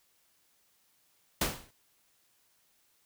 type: noise with exponential decay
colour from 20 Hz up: pink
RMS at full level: -25 dBFS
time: 1.41-1.71 s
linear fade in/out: 5 ms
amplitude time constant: 64 ms
effects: white hiss -70 dBFS RMS until 3.05 s